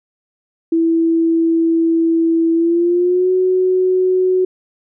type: tone with pitch glide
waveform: sine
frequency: 329.6 to 370 Hz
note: E4 to F#4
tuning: 0 to 0 cents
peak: -11 dBFS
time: 0.72-4.45 s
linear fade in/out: 5 ms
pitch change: +200 cents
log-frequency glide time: 2.53-3.31 s
effects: none